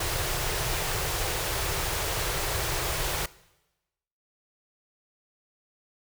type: band-stop noise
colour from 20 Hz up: pink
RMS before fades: -29 dBFS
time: 0-3.26 s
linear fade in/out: 5 ms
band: 160 to 340 Hz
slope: 48 dB/octave
effects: noise-tail reverb RT60 1.0 s tail -20 dB re dry